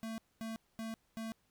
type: tone bursts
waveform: square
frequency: 224 Hz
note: A3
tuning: 31 cents sharp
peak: -40 dBFS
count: 4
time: 0.03-1.32 s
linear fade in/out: 0 ms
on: 150 ms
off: 230 ms
effects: pink hiss -75 dBFS RMS until 1.5 s